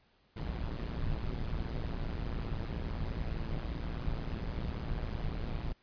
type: noise with amplitude modulation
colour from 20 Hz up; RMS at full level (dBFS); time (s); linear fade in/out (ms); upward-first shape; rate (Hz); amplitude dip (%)
brown; -32; 0.36-5.73; 10; sine; 115; 85
effects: pink hiss -69 dBFS RMS until 5.82 s + resampled to 11025 Hz